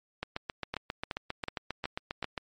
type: two click trains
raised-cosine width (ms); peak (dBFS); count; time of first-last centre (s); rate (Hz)
0.3; -17 / -17; 17 / 5; 0.23-2.378 / 0.74-2.227; 7.45 / 2.69
effects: MP3 48 kbps